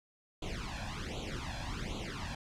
pink noise with flanger, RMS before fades -39 dBFS, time 0.42-2.35 s, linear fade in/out 5 ms, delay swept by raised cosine 0.28 to 1.22 ms, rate 1.3 Hz, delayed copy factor +1, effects low-pass 5000 Hz 12 dB/octave

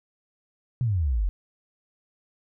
sine exponential sweep, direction down, 130.81 to 43.28 Hz, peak -21 dBFS, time 0.81-1.29 s, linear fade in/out 0 ms, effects none

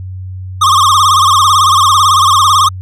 square tone with vibrato, 1152 Hz, D6, 34 cents flat, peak -6 dBFS, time 0.61-2.69 s, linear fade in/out 10 ms, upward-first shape sine, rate 18 Hz, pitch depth 150 cents each way, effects added 93 Hz sine -21 dBFS peak until 2.81 s + low-pass 10000 Hz 12 dB/octave

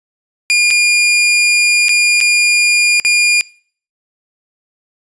sawtooth tone with dropouts, 2420 Hz, D#7, 49 cents flat, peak -5 dBFS, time 0.5-3.41 s, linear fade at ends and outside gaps 0 ms, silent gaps 0.705-0.709 / 1.884-1.892 / 2.204-2.211 / 2.999-3.049 s, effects noise-tail reverb RT60 0.5 s tail -24 dB re dry + resampled to 22050 Hz

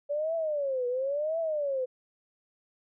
sine tone with vibrato, 569 Hz, C#5, 45 cents sharp, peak -27 dBFS, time 0.09-1.86 s, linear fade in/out 20 ms, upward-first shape triangle, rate 0.96 Hz, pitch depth 280 cents each way, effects none

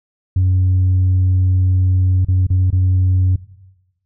sine tone with dropouts, 92.5 Hz, F#2, in tune, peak -9 dBFS, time 0.36-3.36 s, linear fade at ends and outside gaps 5 ms, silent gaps 2.248-2.284 / 2.468-2.502 / 2.704-2.727 s, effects noise-tail reverb RT60 1.0 s tail -18 dB re dry + tanh soft clip ceiling -9 dBFS

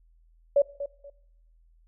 sine tone with echo, 567 Hz, C#5, 39 cents sharp, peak -16 dBFS, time 0.56-0.62 s, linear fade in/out 5 ms, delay 240 ms, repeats 2, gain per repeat -13 dB, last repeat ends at 1.1 s, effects noise-tail reverb RT60 0.8 s tail -20 dB re dry + added 41 Hz sine -57 dBFS peak until 1.87 s

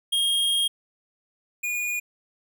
square tone pair in turn, 3244 / 2444 Hz, G#7 / D#7, -41 / -32 cents, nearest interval perfect fourth, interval 491 cents, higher first, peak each -21 / -26 dBFS, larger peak first, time 0.12-0.68 / 1.63-2 s, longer first, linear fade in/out 10 ms, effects none

